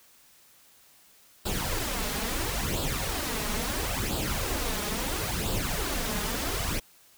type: noise with flanger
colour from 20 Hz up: pink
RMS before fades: -30 dBFS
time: 1.45-6.8 s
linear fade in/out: 10 ms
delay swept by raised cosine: 0.24 to 4.84 ms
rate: 0.74 Hz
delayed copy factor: +0.65
effects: white hiss -58 dBFS RMS until 7.17 s